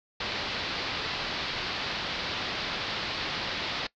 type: low-pass noise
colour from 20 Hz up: white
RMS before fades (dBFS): -33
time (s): 0.2-3.87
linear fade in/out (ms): 5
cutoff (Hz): 4700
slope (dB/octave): 48
effects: noise-tail reverb RT60 0.1 s tail -21 dB re dry